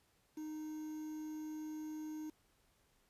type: tone with quantisation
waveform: triangle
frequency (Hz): 308.8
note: D#4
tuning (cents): -13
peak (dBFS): -40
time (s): 0.37-2.3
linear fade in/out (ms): 5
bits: 10
effects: pink hiss -74 dBFS RMS until 3.09 s + resampled to 32000 Hz